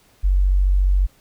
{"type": "tone", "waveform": "sine", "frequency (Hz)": 47.12, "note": "F#1", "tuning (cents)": 32, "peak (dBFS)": -13, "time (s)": [0.23, 1.07], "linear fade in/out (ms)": 20, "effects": ["pink hiss -56 dBFS RMS until 1.2 s"]}